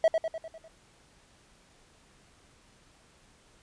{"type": "tone with echo", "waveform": "triangle", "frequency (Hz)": 648, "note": "E5", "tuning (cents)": -30, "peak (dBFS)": -16, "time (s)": [0.04, 0.08], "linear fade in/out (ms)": 2, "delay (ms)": 100, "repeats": 6, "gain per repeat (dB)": -5, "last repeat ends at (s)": 0.68, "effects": ["pink hiss -61 dBFS RMS until 3.62 s", "resampled to 22050 Hz"]}